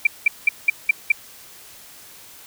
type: tone bursts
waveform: sine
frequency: 2349 Hz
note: D7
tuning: in tune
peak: -10 dBFS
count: 6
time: 0.05-1.12 s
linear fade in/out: 5 ms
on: 20 ms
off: 190 ms
effects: white hiss -44 dBFS RMS until 2.46 s